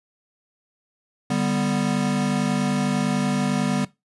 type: chord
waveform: square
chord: G major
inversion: second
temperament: equal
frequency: 146.83 / 196 / 246.9 Hz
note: D3 / G3 / B3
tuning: 0 / 0 / 0 cents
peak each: -27 / -25 / -25 dBFS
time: 1.3-3.85 s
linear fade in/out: 5 ms
effects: noise-tail reverb RT60 0.2 s tail -19 dB re dry + resampled to 24000 Hz